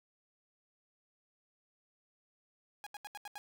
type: tone bursts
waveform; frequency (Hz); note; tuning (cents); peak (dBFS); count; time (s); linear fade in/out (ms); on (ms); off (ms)
sawtooth; 826; G#5; -10; -39; 6; 2.84-3.38; 0; 25; 78
effects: none